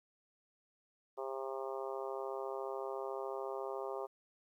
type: harmonic tone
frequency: 133.9 Hz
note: C3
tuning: 40 cents sharp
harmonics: 3 / 4 / 5 / 6 / 7 / 8 / 9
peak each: -42 / -44 / -46 / -48 / -49 / -50 / -51 dBFS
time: 1.17-4.07 s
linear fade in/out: 20 ms
effects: 12-bit